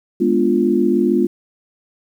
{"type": "chord", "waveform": "sine", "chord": "G# diminished seventh", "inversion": "none", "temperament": "equal", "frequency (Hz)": [207.7, 246.9, 293.7, 349.2], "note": ["G#3", "B3", "D4", "F4"], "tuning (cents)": [0, 0, 0, 0], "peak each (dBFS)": [-19, -18, -21, -16], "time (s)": [0.2, 1.27], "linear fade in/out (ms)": 10, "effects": ["8-bit"]}